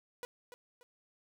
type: tone with echo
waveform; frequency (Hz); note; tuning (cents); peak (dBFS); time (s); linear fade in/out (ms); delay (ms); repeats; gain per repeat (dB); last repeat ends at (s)
sawtooth; 488.5; B4; -19; -36; 0.23-0.25; 0; 290; 2; -9; 0.83
effects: none